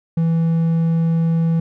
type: tone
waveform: triangle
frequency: 164.81 Hz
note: E3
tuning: in tune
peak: -12 dBFS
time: 0.17-1.6 s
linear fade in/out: 5 ms
effects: none